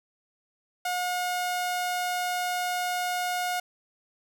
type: tone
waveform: sawtooth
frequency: 720 Hz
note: F#5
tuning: 47 cents flat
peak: -23 dBFS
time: 0.85-3.6 s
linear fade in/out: 5 ms
effects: none